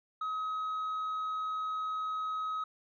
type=tone with tanh clipping; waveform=sine; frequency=1271 Hz; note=D#6; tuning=36 cents sharp; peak=-33 dBFS; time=0.21-2.64 s; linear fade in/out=5 ms; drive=2 dB; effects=none